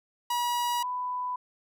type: tone pair in turn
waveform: 45% pulse / sine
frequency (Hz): 965 / 995.6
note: B5 / B5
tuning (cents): -40 / +14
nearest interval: minor second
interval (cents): 54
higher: second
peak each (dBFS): -26 / -29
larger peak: first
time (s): 0.3-0.83 / 0.83-1.36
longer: neither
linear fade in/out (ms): 5
effects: none